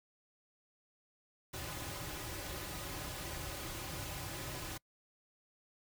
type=noise with comb filter; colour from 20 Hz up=pink; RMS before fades=-43 dBFS; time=1.53-4.78 s; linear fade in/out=10 ms; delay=4.4 ms; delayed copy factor=-0.65; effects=noise-tail reverb RT60 0.1 s tail -26 dB re dry